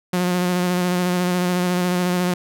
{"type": "tone with vibrato", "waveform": "sawtooth", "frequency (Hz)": 179.3, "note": "F3", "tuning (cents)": 46, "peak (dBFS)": -14, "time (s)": [0.13, 2.34], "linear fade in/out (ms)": 5, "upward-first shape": "square", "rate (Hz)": 14, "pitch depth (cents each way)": 18, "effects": []}